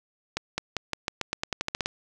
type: accelerating click train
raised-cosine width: 0.2 ms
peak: -10 dBFS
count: 14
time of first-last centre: 0.37-1.859 s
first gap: 210 ms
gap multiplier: 0.89
effects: none